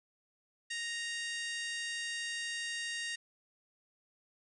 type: harmonic tone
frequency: 932.3 Hz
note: A#5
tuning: in tune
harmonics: 2 / 3 / 4 / 5 / 6 / 7 / 8 / 9 / 10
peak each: -39 / -43 / -45 / -47 / -49 / -50 / -51 / -52 / -53 dBFS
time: 0.7-3.16 s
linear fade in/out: 10 ms
effects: none